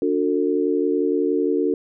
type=tone cluster; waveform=sine; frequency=291.5 / 362.4 / 448.7 Hz; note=D4 / F#4 / A4; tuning=-13 / -36 / +34 cents; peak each=-22 dBFS; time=0.02-1.74 s; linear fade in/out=2 ms; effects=none